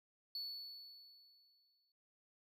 triangle tone with exponential decay, 4435 Hz, C#8, in tune, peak -39 dBFS, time 0.35-1.92 s, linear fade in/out 2 ms, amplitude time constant 340 ms, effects none

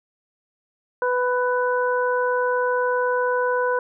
harmonic tone, 496.9 Hz, B4, 11 cents sharp, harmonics 1 / 2 / 3, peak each -21 / -24 / -26 dBFS, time 1.02-3.79 s, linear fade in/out 2 ms, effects none

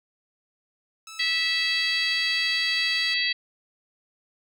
10% pulse tone with vibrato, 1304 Hz, E6, 19 cents flat, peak -31 dBFS, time 1.07-3.14 s, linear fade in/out 2 ms, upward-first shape sine, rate 4.7 Hz, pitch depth 10 cents each way
harmonic tone, 655 Hz, E5, 11 cents flat, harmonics 3 / 4 / 5 / 6 / 7, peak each -27 / -29 / -30 / -30 / -28 dBFS, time 1.19-3.33 s, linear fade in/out 10 ms
effects none

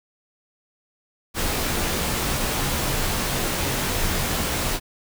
pink noise with comb filter, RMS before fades -24 dBFS, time 1.34-4.8 s, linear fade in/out 50 ms, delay 19 ms, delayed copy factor -0.5, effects none

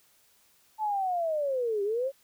sine linear two-way sweep, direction down then up, 880 to 392 to 558 Hz, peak -26 dBFS, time 0.78-2.12 s, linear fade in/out 50 ms, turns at 1.83 s, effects white hiss -64 dBFS RMS until 2.23 s

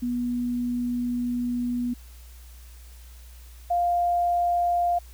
sine tone pair in turn, 243.4 / 699.9 Hz, B3 / F5, -25 / +4 cents, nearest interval octave + tritone, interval 1829 cents, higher second, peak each -24 / -20 dBFS, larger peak second, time 0.02-1.94 / 3.7-4.99 s, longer first, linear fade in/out 10 ms, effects added 60 Hz sine -43 dBFS peak until 5.13 s + white hiss -54 dBFS RMS until 5.13 s

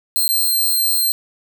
5% pulse tone with dropouts, 4162 Hz, C8, 10 cents flat, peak -8 dBFS, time 0.16-1.12 s, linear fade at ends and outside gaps 0 ms, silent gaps 0.279-0.29 s, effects 8-bit

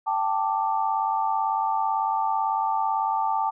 sine chord, G suspended second, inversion none, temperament just, 784 / 882 / 1176 Hz, G5 / A5 / D6, 0 / +4 / +2 cents, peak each -27 / -24 / -29 dBFS, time 0.06-3.51 s, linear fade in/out 20 ms, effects none

